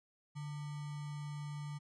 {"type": "tone with sample-and-hold", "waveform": "sine", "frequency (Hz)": 146.83, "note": "D3", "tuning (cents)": 0, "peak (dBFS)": -40, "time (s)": [0.35, 1.79], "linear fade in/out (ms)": 20, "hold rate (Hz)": 1050, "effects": ["resampled to 22050 Hz"]}